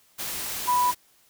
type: tone in noise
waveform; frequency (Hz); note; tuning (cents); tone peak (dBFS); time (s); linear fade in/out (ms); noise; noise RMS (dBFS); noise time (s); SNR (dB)
sine; 987.8; B5; 0; -19; 0.67-0.92; 20; white; -32; 0.18-0.95; +10
effects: white hiss -61 dBFS RMS until 1.29 s